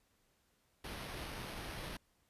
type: noise with sample-and-hold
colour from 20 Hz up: pink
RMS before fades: -45 dBFS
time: 0.84-1.97 s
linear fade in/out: 5 ms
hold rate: 7350 Hz
effects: pink hiss -75 dBFS RMS until 2.29 s + resampled to 32000 Hz